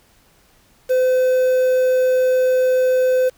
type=tone with quantisation; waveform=triangle; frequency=511 Hz; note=C5; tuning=41 cents flat; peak=-11 dBFS; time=0.89-3.3 s; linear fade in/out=20 ms; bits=6; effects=pink hiss -55 dBFS RMS until 3.37 s